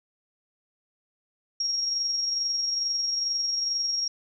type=tone with amplitude modulation; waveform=sine; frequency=5588 Hz; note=F8; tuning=in tune; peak=-23 dBFS; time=1.6-4.08 s; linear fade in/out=5 ms; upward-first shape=sine; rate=22.3 Hz; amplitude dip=35%; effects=none